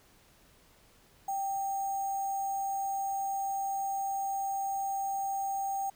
sine tone with sample-and-hold, 784 Hz, G5, in tune, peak -30 dBFS, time 1.28-5.9 s, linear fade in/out 5 ms, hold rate 7350 Hz, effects pink hiss -62 dBFS RMS until 5.95 s

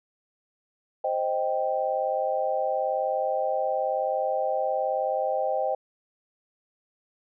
sine chord, C minor, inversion none, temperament equal, 523.3 / 622.3 / 784 Hz, C5 / Eb5 / G5, 0 / 0 / 0 cents, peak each -28 dBFS, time 1.04-5.75 s, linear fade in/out 5 ms, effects none

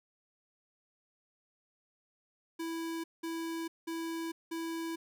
square tone bursts, 329.6 Hz, E4, in tune, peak -36 dBFS, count 4, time 2.59-4.96 s, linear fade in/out 10 ms, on 450 ms, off 190 ms, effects none

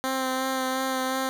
10% pulse tone with vibrato, 261.7 Hz, C4, in tune, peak -17 dBFS, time 0.04-1.29 s, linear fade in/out 0 ms, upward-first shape sine, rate 2.8 Hz, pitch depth 16 cents each way, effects none

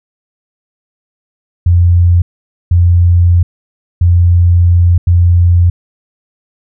sine tone bursts at uneven times, 87.31 Hz, F2, in tune, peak -4 dBFS, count 4, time 1.66-2.22 / 2.71-3.43 / 4.01-4.98 / 5.07-5.7 s, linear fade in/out 5 ms, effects none

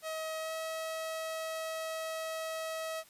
sawtooth tone with pitch glide, 636 to 642.3 Hz, D#5 to E5, +38 to -45 cents, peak -32 dBFS, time 0.02-3.04 s, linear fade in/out 50 ms, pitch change +17 cents, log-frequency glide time 0.4-0.52 s, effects white hiss -60 dBFS RMS until 3.09 s + resampled to 32000 Hz

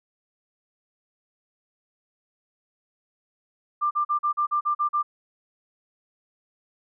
sine tone bursts, 1189 Hz, D6, 21 cents sharp, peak -20 dBFS, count 9, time 3.81-5.03 s, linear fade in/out 20 ms, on 100 ms, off 40 ms, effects none

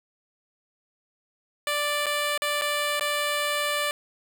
10% pulse tone with dropouts, 587.3 Hz, D5, in tune, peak -16 dBFS, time 1.67-3.91 s, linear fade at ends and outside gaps 1 ms, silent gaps 2.059-2.065 / 2.377-2.42 / 2.613-2.619 / 2.996-3.009 s, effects none

